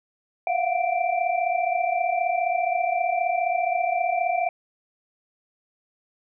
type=tone cluster; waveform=sine; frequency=674 / 698 / 733 / 2348 Hz; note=E5 / F5 / F#5 / D7; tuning=+38 / -1 / -16 / -1 cents; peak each=-28 / -25 / -25 / -31 dBFS; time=0.47-4.49 s; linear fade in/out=2 ms; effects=none